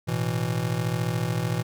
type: chord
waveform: square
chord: A suspended second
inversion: none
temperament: just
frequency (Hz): 110 / 123.75 / 165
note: A2 / B2 / E3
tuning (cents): 0 / +4 / +2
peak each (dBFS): -31 / -29 / -29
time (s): 0.07-1.63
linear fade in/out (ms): 20
effects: none